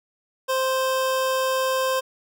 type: tone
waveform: 25% pulse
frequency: 523 Hz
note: C5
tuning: 1 cent flat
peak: -17 dBFS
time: 0.48-2.01 s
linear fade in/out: 20 ms
effects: none